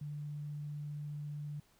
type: tone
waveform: sine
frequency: 147.5 Hz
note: D3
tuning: 8 cents sharp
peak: -39 dBFS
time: 0.01-1.6 s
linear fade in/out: 5 ms
effects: pink hiss -69 dBFS RMS until 1.79 s